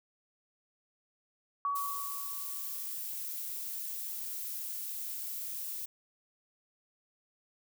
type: tone with exponential decay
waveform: sine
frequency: 1130 Hz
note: C#6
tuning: 33 cents sharp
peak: -28 dBFS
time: 1.65-2.94 s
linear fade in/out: 1 ms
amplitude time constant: 280 ms
type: noise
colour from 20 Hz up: violet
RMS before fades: -39 dBFS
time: 1.75-5.86 s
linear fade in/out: 10 ms
effects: none